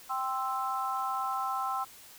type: chord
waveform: sine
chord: C major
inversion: second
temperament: equal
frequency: 784 / 1046.5 / 1318.5 Hz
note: G5 / C6 / E6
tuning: 0 / 0 / 0 cents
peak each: -34 dBFS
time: 0.09-1.85 s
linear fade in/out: 20 ms
effects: white hiss -52 dBFS RMS until 2.18 s